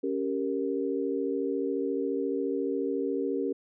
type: chord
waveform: sine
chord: G diminished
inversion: second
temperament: equal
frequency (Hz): 277.2 / 392 / 466.2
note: Db4 / G4 / Bb4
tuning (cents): 0 / 0 / 0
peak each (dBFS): -31 / -31 / -32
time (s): 0.03-3.53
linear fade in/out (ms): 10
effects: none